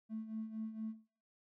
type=tone with tremolo; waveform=triangle; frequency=220 Hz; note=A3; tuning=in tune; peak=-34 dBFS; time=0.09-0.95 s; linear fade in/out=50 ms; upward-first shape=sine; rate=4.3 Hz; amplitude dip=85%; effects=noise-tail reverb RT60 0.4 s tail -17 dB re dry + tanh soft clip ceiling -36 dBFS